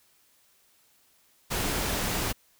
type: noise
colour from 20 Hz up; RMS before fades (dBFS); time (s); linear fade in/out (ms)
pink; -29; 1.5-2.33; 20
effects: white hiss -64 dBFS RMS until 2.59 s